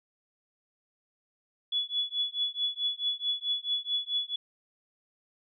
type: tone with tremolo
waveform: sine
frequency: 3409 Hz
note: G#7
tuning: 45 cents sharp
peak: -24 dBFS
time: 1.72-4.36 s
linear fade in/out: 5 ms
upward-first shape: triangle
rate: 4.6 Hz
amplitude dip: 100%
effects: none